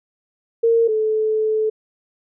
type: tone pair in turn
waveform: sine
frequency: 459.7 / 434.6 Hz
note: A#4 / A4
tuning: -24 / -21 cents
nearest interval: minor second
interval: 97 cents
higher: first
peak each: -12 / -16 dBFS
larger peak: first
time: 0.63-0.88 / 0.88-1.7 s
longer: second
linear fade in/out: 10 ms
effects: none